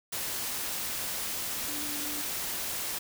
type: tone in noise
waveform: sine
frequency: 293.7 Hz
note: D4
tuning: in tune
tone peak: -41 dBFS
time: 1.68-2.22 s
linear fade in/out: 10 ms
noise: white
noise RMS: -34 dBFS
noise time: 0.12-2.99 s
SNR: -10 dB
effects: none